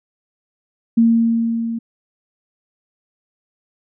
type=tone with level ramp; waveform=sine; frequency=229.7 Hz; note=A#3; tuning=25 cents flat; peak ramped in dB=-8 to -21 dBFS; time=0.97-1.79 s; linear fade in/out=10 ms; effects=none